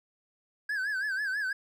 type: tone with vibrato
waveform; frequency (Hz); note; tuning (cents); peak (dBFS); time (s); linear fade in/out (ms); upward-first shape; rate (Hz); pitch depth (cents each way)
triangle; 1614; G#6; -50; -27; 0.69-1.53; 5; sine; 6.1; 120
effects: none